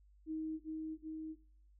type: tone with echo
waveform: sine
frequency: 315.3 Hz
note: D#4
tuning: 23 cents sharp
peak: -37 dBFS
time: 0.26-0.6 s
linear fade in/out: 50 ms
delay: 380 ms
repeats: 2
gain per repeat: -2 dB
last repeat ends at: 1.36 s
effects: noise-tail reverb RT60 0.6 s tail -20 dB re dry + added 50 Hz sine -62 dBFS peak until 1.79 s